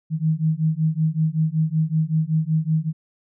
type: beating tone pair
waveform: sine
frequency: 155.56 / 160.86 Hz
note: D#3 / E3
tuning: 0 / -42 cents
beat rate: 5.3 Hz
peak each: -21 dBFS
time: 0.1-2.93 s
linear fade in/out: 50 ms
effects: none